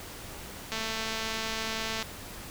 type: click train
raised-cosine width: 0.2 ms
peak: -16 dBFS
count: 291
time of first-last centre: 0.72-2.026 s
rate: 222 Hz
effects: pink hiss -43 dBFS RMS until 2.5 s